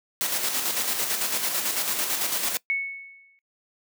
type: noise with tremolo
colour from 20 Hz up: white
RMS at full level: -25 dBFS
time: 0.21-2.57 s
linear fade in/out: 0 ms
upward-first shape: square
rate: 9 Hz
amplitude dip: 40%
type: tone with exponential decay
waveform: sine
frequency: 2209 Hz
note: C#7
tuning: 7 cents flat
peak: -20 dBFS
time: 2.7-3.39 s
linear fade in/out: 0 ms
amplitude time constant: 150 ms
effects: noise-tail reverb RT60 0.1 s tail -22 dB re dry + high-pass 200 Hz 12 dB/octave